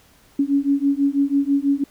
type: beating tone pair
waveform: sine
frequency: 277.2 / 283.3 Hz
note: C#4 / C#4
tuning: 0 / +38 cents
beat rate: 6.1 Hz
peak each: -19 dBFS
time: 0.39-1.84 s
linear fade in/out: 5 ms
effects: pink hiss -54 dBFS RMS until 1.9 s